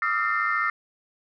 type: tone cluster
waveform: sine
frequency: 1169 / 1264 / 1377 / 1811 / 2087 Hz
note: D6 / D#6 / F6 / A6 / C7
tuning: -8 / +27 / -25 / +49 / -5 cents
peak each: -32 / -27 / -27 / -26 / -30 dBFS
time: 0.02-0.7 s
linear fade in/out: 2 ms
effects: tanh soft clip ceiling -13 dBFS